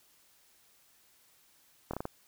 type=slowing click train; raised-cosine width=1 ms; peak=-21 dBFS; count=5; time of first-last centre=1.91-2.054 s; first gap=25 ms; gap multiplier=1.25; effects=white hiss -65 dBFS RMS until 2.27 s